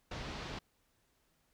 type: low-pass noise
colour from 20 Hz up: pink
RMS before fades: -43 dBFS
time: 0.11-0.59 s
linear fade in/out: 5 ms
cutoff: 5100 Hz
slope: 24 dB/octave
effects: pink hiss -75 dBFS RMS until 1.53 s